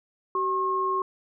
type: tone pair together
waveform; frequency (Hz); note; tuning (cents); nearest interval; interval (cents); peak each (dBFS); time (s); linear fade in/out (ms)
sine; 380 / 1078.5; F#4 / C#6; +46 / -48; octave + tritone; 1806; -29 / -24; 0.35-1.02; 2
effects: none